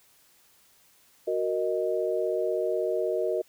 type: chord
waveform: sine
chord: D# minor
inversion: first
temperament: equal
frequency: 370 / 466.2 / 622.3 Hz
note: F#4 / A#4 / D#5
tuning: 0 / 0 / 0 cents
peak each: -29 dBFS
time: 1.27-3.42 s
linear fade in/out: 10 ms
effects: white hiss -61 dBFS RMS until 3.48 s